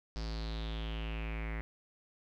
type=tone with low-pass filter sweep; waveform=square; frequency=55 Hz; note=A1; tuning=in tune; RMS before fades=-38 dBFS; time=0.16-1.61 s; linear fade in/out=0 ms; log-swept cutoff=5000 to 2000 Hz; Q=5.6; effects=12-bit